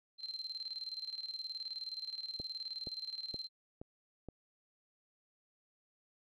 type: tone with tremolo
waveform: sine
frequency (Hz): 4124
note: C8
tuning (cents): -26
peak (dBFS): -38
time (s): 0.18-3.49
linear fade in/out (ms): 50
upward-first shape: square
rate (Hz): 19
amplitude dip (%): 70
type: click train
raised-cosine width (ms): 2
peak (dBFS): -32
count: 5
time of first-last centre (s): 2.4-4.287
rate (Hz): 2.12
effects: none